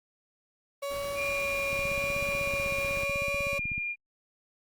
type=tone with vibrato; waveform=35% pulse; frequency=561 Hz; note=C#5; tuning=21 cents sharp; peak=-30 dBFS; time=0.82-3.59 s; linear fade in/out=10 ms; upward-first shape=triangle; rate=0.89 Hz; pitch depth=12 cents each way
type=noise; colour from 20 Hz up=pink; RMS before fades=-44 dBFS; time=0.9-3.05 s; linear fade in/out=10 ms
type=tone; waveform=sine; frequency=2408 Hz; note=D7; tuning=43 cents sharp; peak=-30 dBFS; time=1.15-3.96 s; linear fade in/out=50 ms
type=click train; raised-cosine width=5 ms; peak=-27 dBFS; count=34; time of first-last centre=1.73-3.78 s; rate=16.1 Hz
effects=Opus 32 kbps